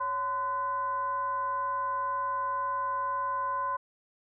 sine tone with frequency modulation, 1024 Hz, C6, 38 cents flat, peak -28 dBFS, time 0-3.77 s, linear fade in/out 10 ms, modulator 466 Hz, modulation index 0.47, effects none

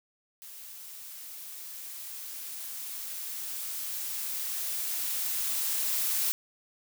blue noise with level ramp, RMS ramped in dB -46 to -28 dBFS, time 0.42-6.32 s, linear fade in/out 0 ms, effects none

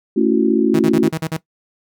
sine chord, F# minor seventh, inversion first, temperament just, 222 / 277.5 / 333 / 370 Hz, A3 / C#4 / E4 / F#4, +16 / +2 / +18 / 0 cents, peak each -17 dBFS, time 0.16-1.09 s, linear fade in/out 10 ms
sawtooth tone bursts, 160 Hz, D#3, 49 cents sharp, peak -15 dBFS, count 7, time 0.74-1.369 s, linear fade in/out 5 ms, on 53 ms, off 43 ms
clicks, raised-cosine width 0.2 ms, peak -17 dBFS, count 2, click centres 0.761 / 0.889 s
effects noise-tail reverb RT60 0.1 s tail -17 dB re dry

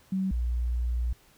sine tone pair in turn, 190 / 59.85 Hz, F#3 / A#1, +46 / +46 cents, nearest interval octave + minor sixth, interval 2000 cents, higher first, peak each -25 dBFS, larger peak neither, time 0.12-0.31 / 0.31-1.13 s, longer second, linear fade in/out 5 ms, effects pink hiss -60 dBFS RMS until 1.37 s

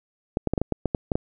clicks, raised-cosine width 2 ms, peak -9 dBFS, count 10, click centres 0.371 / 0.473 / 0.536 / 0.578 / 0.616 / 0.723 / 0.857 / 0.948 / 1.118 / 1.155 s, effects none

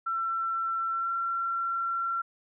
sine tone with pitch glide, 1346 to 1361.6 Hz, E6 to F6, +36 to -44 cents, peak -27 dBFS, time 0.06-2.22 s, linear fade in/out 10 ms, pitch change +20 cents, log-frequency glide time 0.91-1.1 s, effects none

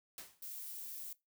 white noise with exponential decay, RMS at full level -45 dBFS, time 0.18-0.45 s, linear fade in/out 1 ms, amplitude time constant 58 ms
violet noise, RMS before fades -46 dBFS, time 0.42-1.13 s, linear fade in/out 5 ms
effects noise-tail reverb RT60 0.2 s tail -20 dB re dry

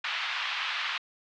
white band-pass noise, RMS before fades -32 dBFS, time 0.04-0.98 s, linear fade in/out 5 ms, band 1000 to 3500 Hz, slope 24 dB/octave, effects low-pass 6000 Hz 12 dB/octave

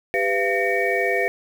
sine tone cluster, 396.2 / 498.6 / 683 / 1831 / 2263 Hz, G4 / B4 / F5 / A#6 / C#7, +18 / +16 / -39 / -32 / +35 cents, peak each -25 dBFS, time 0.14-1.28 s, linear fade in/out 0 ms, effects 7-bit

